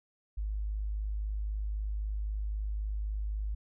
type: tone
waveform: sine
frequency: 51.91 Hz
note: G#1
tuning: in tune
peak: -31 dBFS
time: 0.37-3.55 s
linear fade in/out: 10 ms
effects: none